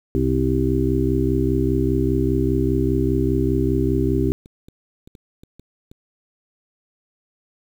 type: harmonic tone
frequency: 65 Hz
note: C2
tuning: 11 cents flat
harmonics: 1 / 2 / 4 / 5 / 6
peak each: -23 / -23 / -23 / -23 / -23 dBFS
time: 0.15-4.32 s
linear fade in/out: 0 ms
type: clicks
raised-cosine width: 3 ms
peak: -30 dBFS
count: 7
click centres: 4.459 / 4.685 / 5.075 / 5.152 / 5.435 / 5.596 / 5.915 s
effects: 8-bit